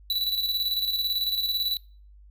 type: tone with tremolo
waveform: square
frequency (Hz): 3951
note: B7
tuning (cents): 0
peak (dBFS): -23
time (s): 0.1-1.77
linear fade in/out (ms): 2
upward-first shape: square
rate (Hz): 18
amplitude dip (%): 45
effects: noise-tail reverb RT60 0.4 s tail -23 dB re dry + added 50 Hz sine -48 dBFS peak until 2.3 s